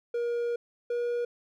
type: tone pair in turn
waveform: triangle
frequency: 474.6 / 479.3 Hz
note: A#4 / A#4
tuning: +31 / +48 cents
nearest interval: unison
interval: 17 cents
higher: second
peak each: -25 dBFS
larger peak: neither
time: 0.14-0.56 / 0.9-1.25 s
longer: first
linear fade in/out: 5 ms
effects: none